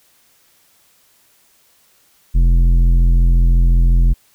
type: tone with tanh clipping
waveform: sine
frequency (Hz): 42.8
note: F1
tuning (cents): -34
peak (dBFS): -10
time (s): 2.34-4.14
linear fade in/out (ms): 20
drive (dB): 10
effects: white hiss -55 dBFS RMS until 4.34 s